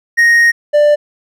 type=tone pair in turn; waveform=triangle; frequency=1867 / 591.1 Hz; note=A#6 / D5; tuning=+2 / +11 cents; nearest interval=octave + minor sixth; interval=1991 cents; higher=first; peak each=-4 dBFS; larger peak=neither; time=0.17-0.52 / 0.73-0.96 s; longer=first; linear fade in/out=20 ms; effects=none